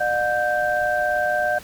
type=tone cluster; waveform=sine; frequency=604 / 721 / 1564 Hz; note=D5 / F#5 / G6; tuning=+48 / -45 / -4 cents; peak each=-23 dBFS; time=0-1.59 s; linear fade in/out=10 ms; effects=pink hiss -42 dBFS RMS until 1.63 s